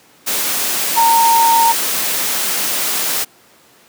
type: tone in noise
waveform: sine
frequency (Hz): 920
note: A#5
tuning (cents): -23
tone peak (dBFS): -9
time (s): 0.96-1.73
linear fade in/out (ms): 20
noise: white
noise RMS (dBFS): -18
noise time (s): 0.26-3.25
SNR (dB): +6
effects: pink hiss -48 dBFS RMS until 3.88 s + high-pass 200 Hz 12 dB/octave